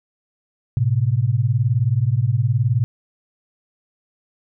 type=beating tone pair; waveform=sine; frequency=109.4 / 128.4 Hz; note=A2 / C3; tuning=-9 / -32 cents; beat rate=19 Hz; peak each=-18 dBFS; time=0.77-2.84 s; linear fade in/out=0 ms; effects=none